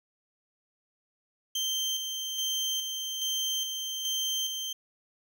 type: tone with tremolo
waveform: 30% pulse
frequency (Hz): 3136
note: G7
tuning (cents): 0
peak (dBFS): -25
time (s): 1.55-4.73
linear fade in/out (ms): 5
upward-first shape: square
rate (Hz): 1.2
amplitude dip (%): 40
effects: none